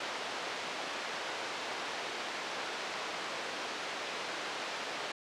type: band-pass noise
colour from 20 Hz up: pink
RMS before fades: -39 dBFS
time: 0-5.12 s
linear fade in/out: 5 ms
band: 500 to 4600 Hz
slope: 12 dB/octave
effects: low-pass 8000 Hz 12 dB/octave